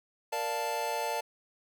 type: chord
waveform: square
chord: Bb major seventh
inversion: none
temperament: equal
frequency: 466.2 / 587.3 / 698.5 / 880 Hz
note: Bb4 / D5 / F5 / A5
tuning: 0 / 0 / 0 / 0 cents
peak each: -39 / -38 / -39 / -34 dBFS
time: 0.32-1.21 s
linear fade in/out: 10 ms
effects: none